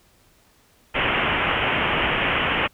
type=low-pass noise; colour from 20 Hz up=white; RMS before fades=-22 dBFS; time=0.94-2.68 s; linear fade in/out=20 ms; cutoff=3100 Hz; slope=96 dB/octave; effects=pink hiss -58 dBFS RMS until 2.73 s